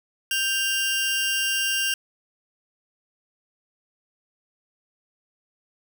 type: tone pair together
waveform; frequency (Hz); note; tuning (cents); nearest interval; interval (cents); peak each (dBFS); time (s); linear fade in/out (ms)
sawtooth; 1571 / 2799; G6 / F7; +3 / +3; minor seventh; 1000; -24 / -20; 0.31-1.94; 2
effects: none

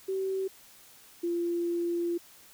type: tone pair in turn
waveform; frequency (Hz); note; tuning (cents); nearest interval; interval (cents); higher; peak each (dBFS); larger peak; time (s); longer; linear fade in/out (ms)
sine; 382.9 / 343.8; G4 / F4; -41 / -27; major second; 186; first; -28 / -27; second; 0.08-0.48 / 1.23-2.18; second; 10
effects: white hiss -55 dBFS RMS until 2.53 s

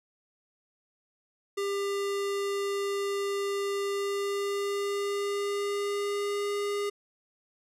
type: tone with pitch glide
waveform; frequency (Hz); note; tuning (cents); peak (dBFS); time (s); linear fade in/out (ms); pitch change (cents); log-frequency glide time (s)
square; 399.4 to 407.6; G4 to G#4; +32 to -32; -29; 1.57-6.9; 10; +36; 3.87-6.52
effects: low-pass 11000 Hz 12 dB/octave

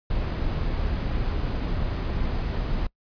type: noise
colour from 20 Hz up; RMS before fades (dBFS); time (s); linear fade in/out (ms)
brown; -26; 0.1-2.87; 5
effects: noise-tail reverb RT60 0.1 s tail -24 dB re dry + resampled to 11025 Hz

